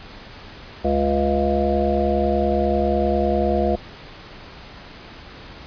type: harmonic tone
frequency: 70.1 Hz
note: C#2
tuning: 20 cents sharp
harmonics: 1 / 3 / 5 / 7 / 9 / 10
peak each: -24 / -24 / -24 / -24 / -24 / -24 dBFS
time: 0.84-3.76 s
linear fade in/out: 10 ms
effects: pink hiss -40 dBFS RMS until 5.66 s + resampled to 11025 Hz